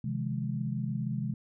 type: chord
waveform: sine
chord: F minor seventh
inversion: second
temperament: just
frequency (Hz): 130.96 / 157.15 / 174.61 / 209.5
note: C3 / Eb3 / F3 / Ab3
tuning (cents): +2 / +18 / 0 / +15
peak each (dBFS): -33 / -37 / -39 / -35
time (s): 0.04-1.34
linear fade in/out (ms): 5
effects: none